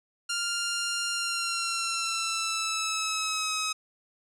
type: tone with pitch glide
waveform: 10% pulse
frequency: 1396.9 to 1273.6 Hz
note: F6 to D#6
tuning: 0 to +40 cents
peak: -19 dBFS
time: 0.29-3.73 s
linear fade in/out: 10 ms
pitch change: -160 cents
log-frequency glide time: 1.11-3.5 s
effects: low-pass 11000 Hz 12 dB/octave